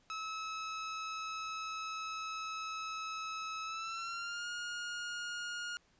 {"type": "tone with pitch glide", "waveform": "sawtooth", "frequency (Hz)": [1294, 1427.5], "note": ["E6", "F6"], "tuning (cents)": [-32, 37], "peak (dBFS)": -35, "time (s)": [0.1, 5.77], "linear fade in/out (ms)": 0, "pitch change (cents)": 169, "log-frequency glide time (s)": [3.63, 4.48], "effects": ["pink hiss -70 dBFS RMS until 5.99 s", "resampled to 16000 Hz"]}